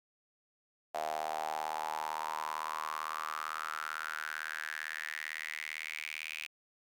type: tone with high-pass filter sweep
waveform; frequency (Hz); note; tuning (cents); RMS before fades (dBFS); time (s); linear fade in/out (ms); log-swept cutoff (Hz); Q
sawtooth; 77.78; D#2; 0; -39; 0.94-6.47; 10; 690 to 2500; 6.5
effects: none